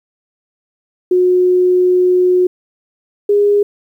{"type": "tone pair in turn", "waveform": "sine", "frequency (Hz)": [363.2, 409.3], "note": ["F#4", "G#4"], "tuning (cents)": [-32, -25], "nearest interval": "major second", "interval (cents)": 207, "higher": "second", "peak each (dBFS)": -8, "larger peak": "neither", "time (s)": [[1.11, 2.47], [3.29, 3.63]], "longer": "first", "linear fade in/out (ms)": 5, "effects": ["8-bit"]}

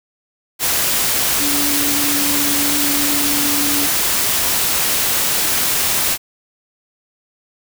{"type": "tone in noise", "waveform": "sine", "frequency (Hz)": 288.3, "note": "D4", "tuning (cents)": -32, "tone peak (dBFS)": -22, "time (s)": [1.38, 3.89], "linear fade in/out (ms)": 50, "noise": "white", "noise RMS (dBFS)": -17, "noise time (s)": [0.59, 6.18], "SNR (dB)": -8, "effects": []}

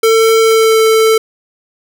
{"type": "tone with pitch glide", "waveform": "square", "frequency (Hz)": [448.1, 442.7], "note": ["A4", "A4"], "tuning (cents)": [32, 11], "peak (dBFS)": -7, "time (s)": [0.03, 1.18], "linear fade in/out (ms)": 5, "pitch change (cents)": -21, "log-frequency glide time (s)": [0.41, 0.8], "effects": []}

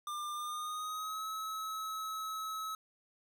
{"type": "tone with pitch glide", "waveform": "square", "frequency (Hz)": [1197, 1290.3], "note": ["D6", "E6"], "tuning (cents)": [33, -37], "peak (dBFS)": -38, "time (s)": [0.07, 2.75], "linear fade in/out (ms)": 2, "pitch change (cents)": 130, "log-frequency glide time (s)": [0.34, 1.25], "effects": []}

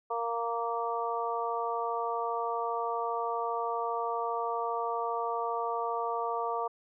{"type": "harmonic tone", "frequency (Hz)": 232.5, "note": "A#3", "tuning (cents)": -4, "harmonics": [2, 3, 4, 5], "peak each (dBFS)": [-35, -35, -35, -35], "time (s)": [0.1, 6.68], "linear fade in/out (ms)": 10, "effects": []}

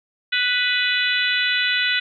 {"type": "harmonic tone with a mistuned harmonic", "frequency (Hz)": 493.9, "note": "B4", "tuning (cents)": 0, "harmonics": [3, 4, 5, 6, 7, 8], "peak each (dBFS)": [-23, -24, -25, -26, -26, -27], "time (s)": [0.32, 2], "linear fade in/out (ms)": 10, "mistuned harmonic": 5, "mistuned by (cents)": 20, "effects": []}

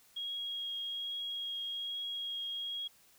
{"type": "tone with vibrato", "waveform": "sine", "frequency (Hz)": 3284, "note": "G#7", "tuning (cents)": -20, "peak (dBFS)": -36, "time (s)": [0.16, 2.88], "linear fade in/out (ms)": 10, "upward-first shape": "triangle", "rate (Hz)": 1.2, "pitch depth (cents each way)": 11, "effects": ["white hiss -64 dBFS RMS until 3.18 s"]}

